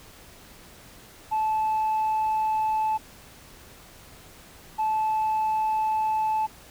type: tone pair in turn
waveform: sine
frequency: 870 / 870 Hz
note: A5 / A5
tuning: -20 / -20 cents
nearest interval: unison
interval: 0 cents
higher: neither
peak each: -20 dBFS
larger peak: neither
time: 1.31-2.98 / 4.78-6.47 s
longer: second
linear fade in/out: 20 ms
effects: tanh soft clip ceiling -20 dBFS + pink hiss -49 dBFS RMS until 6.7 s